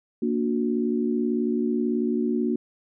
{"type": "chord", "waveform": "sine", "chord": "Bb augmented", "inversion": "none", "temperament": "just", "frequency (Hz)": [233.1, 291.4, 364.2], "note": ["Bb3", "D4", "F#4"], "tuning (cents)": [0, -13, -27], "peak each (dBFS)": [-24, -28, -27], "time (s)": [0.22, 2.56], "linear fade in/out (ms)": 5, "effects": []}